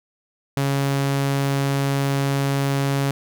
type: tone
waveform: sawtooth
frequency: 138.59 Hz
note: C#3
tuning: in tune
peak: -15 dBFS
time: 0.57-3.11 s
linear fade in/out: 0 ms
effects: none